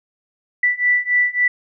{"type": "beating tone pair", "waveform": "sine", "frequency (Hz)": [1969, 1972.6], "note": ["B6", "B6"], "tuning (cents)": [-6, -3], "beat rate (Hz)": 3.6, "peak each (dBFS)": [-18, -17], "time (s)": [0.63, 1.48], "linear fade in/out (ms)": 5, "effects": []}